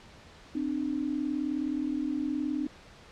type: tone pair together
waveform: sine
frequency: 261.6 / 300.8 Hz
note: C4 / D4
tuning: 0 / +42 cents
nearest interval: major second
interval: 242 cents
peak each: -32 / -30 dBFS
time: 0.55-2.67 s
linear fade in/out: 5 ms
effects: pink hiss -52 dBFS RMS until 3.11 s + low-pass 5000 Hz 12 dB/octave